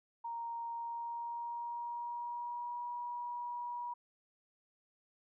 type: tone with pitch glide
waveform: sine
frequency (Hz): 932.3 to 963.5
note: A#5 to B5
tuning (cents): 0 to -43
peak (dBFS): -38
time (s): 0.24-3.94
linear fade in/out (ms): 10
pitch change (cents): +57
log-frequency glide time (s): 0.72-2.85
effects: none